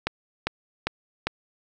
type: click train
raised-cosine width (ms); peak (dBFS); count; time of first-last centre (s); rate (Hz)
0.3; -8; 4; 0.07-1.27; 2.5
effects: none